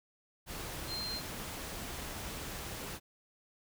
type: tone in noise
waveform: sine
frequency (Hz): 4165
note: C8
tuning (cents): -9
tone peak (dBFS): -37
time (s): 0.87-1.22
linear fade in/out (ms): 50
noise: pink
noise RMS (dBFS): -42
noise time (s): 0.46-3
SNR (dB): +2
effects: none